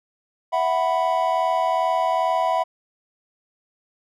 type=chord; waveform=triangle; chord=E suspended second; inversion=none; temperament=just; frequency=659.3 / 741.7 / 988.9 Hz; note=E5 / F#5 / B5; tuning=0 / +4 / +2 cents; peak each=-21 dBFS; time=0.52-2.64 s; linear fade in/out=20 ms; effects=none